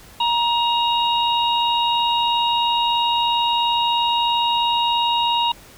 harmonic tone, 943 Hz, A#5, 20 cents sharp, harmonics 1 / 3 / 4, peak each -18 / -23 / -24 dBFS, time 0.2-5.52 s, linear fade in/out 5 ms, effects pink hiss -45 dBFS RMS until 5.77 s

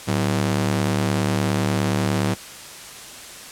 sawtooth ring-modulated tone, 146.83 Hz, D3, in tune, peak -12 dBFS, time 0.07-2.35 s, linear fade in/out 20 ms, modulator 38.5 Hz, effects white hiss -38 dBFS RMS until 3.51 s + low-pass 10000 Hz 12 dB/octave

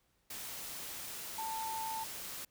sine tone in noise, 890 Hz, A5, 20 cents sharp, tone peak -37 dBFS, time 1.38-2.04 s, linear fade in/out 5 ms, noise white, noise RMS -44 dBFS, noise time 0.3-2.45 s, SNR +4 dB, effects pink hiss -75 dBFS RMS until 2.5 s

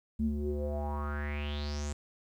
square tone with low-pass filter sweep, 73.3 Hz, D2, 3 cents flat, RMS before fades -34 dBFS, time 0.19-1.93 s, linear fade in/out 5 ms, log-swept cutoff 200 to 7800 Hz, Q 6.5, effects 11-bit

